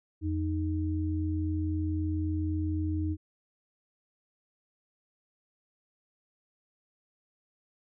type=tone pair together; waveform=sine; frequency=86.17 / 310 Hz; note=F2 / D#4; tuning=-23 / -6 cents; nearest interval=octave + minor seventh; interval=2217 cents; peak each=-29 / -32 dBFS; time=0.21-3.17 s; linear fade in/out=50 ms; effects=none